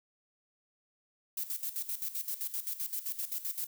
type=noise with tremolo; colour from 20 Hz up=violet; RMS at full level=-35 dBFS; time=1.37-3.67 s; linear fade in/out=5 ms; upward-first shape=square; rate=7.7 Hz; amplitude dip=75%; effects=none